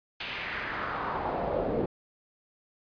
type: noise with band-pass filter sweep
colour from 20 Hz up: brown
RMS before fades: -32 dBFS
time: 0.2-1.86 s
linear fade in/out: 5 ms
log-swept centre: 3000 to 420 Hz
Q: 2.3
effects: resampled to 11025 Hz

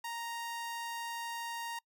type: tone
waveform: sawtooth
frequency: 932.3 Hz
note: A#5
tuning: in tune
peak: -34 dBFS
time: 0.04-1.79 s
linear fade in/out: 5 ms
effects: noise-tail reverb RT60 0.1 s tail -26 dB re dry

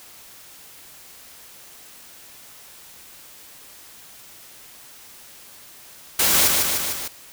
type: noise with echo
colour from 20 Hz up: white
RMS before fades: -18 dBFS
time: 6.19-6.48 s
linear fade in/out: 5 ms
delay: 150 ms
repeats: 4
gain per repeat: -3 dB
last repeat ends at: 7.08 s
effects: white hiss -45 dBFS RMS until 7.32 s

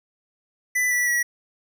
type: tone with pitch steps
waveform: square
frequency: 1992 / 1960 / 1928.6 Hz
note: B6 / B6 / B6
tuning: +14 / -14 / -42 cents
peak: -20 dBFS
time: 0.75-1.23 s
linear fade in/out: 10 ms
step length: 160 ms
effects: none

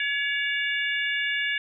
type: harmonic tone with a mistuned harmonic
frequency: 565 Hz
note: C#5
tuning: 33 cents sharp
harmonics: 3 / 4 / 5 / 6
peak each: -27 / -29 / -31 / -35 dBFS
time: 0-1.58 s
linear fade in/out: 2 ms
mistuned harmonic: 6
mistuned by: +57 cents
effects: none

